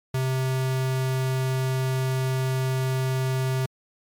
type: tone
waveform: square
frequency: 130.81 Hz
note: C3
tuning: in tune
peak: -23 dBFS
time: 0.14-3.66 s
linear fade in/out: 5 ms
effects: MP3 96 kbps